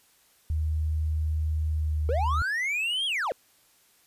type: tone with pitch glide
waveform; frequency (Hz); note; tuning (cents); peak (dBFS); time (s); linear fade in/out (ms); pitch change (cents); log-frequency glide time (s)
sine; 77.78 to 76.36; D#2 to D#2; 0 to -32; -24; 0.5-2.42; 0; -32; 1.7-2.03
type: linear two-way sweep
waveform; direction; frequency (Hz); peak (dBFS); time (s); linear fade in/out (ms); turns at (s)
triangle; up then down; 436.4 to 3322 to 436.4; -24; 2.09-3.32; 0; 3.06
effects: white hiss -62 dBFS RMS until 4.06 s + resampled to 32000 Hz